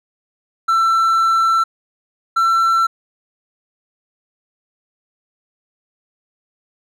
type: tone pair in turn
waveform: triangle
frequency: 1339 / 1345.2 Hz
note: E6 / E6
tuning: +27 / +35 cents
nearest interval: unison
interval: 8 cents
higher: second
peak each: -10 dBFS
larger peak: neither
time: 0.68-1.64 / 2.36-2.87 s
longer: first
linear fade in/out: 10 ms
effects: none